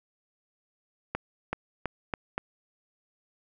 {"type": "accelerating click train", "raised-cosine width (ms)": 0.5, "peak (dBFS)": -14, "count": 5, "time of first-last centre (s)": [1.15, 2.38], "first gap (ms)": 380, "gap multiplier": 0.86, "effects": []}